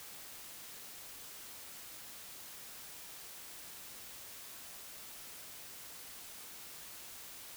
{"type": "silence", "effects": ["white hiss -50 dBFS RMS until 7.56 s"]}